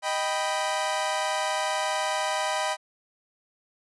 sawtooth chord, Eb augmented, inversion none, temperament equal, 622.3 / 784 / 987.8 Hz, Eb5 / G5 / B5, 0 / 0 / 0 cents, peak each -26 dBFS, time 0.02-2.77 s, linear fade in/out 50 ms, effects resampled to 24000 Hz

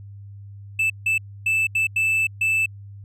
triangle tone bursts at uneven times, 2637 Hz, E7, in tune, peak -16 dBFS, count 6, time 0.79-0.9 / 1.06-1.18 / 1.46-1.67 / 1.75-1.87 / 1.96-2.27 / 2.41-2.66 s, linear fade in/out 5 ms, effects added 100 Hz sine -37 dBFS peak until 3.04 s

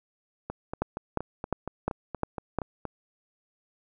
two click trains, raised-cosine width 1 ms, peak -12 / -19 dBFS, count 6 / 11, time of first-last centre 0.82-2.587 / 0.5-2.853 s, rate 2.83 / 4.25 Hz, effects none

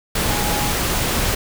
sine tone in noise, 830.6 Hz, G#5, in tune, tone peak -26 dBFS, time 0.3-0.72 s, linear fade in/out 5 ms, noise pink, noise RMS -20 dBFS, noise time 0.15-1.35 s, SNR -9 dB, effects none

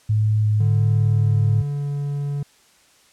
sine tone with vibrato, 106.8 Hz, G#2, 49 cents sharp, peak -15 dBFS, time 0.09-1.62 s, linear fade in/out 10 ms, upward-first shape square, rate 1.4 Hz, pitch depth 8 cents each way
triangle tone with pitch glide, 146.83 to 142.98 Hz, D3 to D3, 0 to -46 cents, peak -20 dBFS, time 0.6-2.43 s, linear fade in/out 5 ms, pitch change -46 cents, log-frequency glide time 0.79-1.88 s
effects white hiss -55 dBFS RMS until 3.12 s + low-pass 9000 Hz 12 dB/octave

